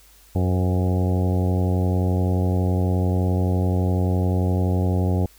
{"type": "harmonic tone with a mistuned harmonic", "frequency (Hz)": 91.7, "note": "F#2", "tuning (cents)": -15, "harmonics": [1, 2, 3, 4, 5, 6, 7, 8, 9], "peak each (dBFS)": [-19, -25, -29, -31, -33, -35, -36, -37, -38], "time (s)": [0.35, 5.26], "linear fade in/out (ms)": 5, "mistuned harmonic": 6, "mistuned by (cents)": -40, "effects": ["added 50 Hz sine -53 dBFS peak until 5.38 s", "white hiss -53 dBFS RMS until 5.38 s"]}